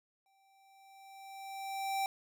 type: tone with exponential growth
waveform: square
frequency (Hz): 780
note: G5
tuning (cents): -9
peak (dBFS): -31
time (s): 0.26-2.06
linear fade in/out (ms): 1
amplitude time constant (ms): 390
effects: none